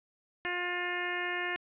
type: harmonic tone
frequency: 355 Hz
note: F4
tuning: 28 cents sharp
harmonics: 1 / 2 / 3 / 4 / 5 / 6 / 7 / 8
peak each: -39 / -41 / -42 / -43 / -35 / -39 / -43 / -44 dBFS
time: 0.45-1.56 s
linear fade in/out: 0 ms
effects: resampled to 8000 Hz + 11-bit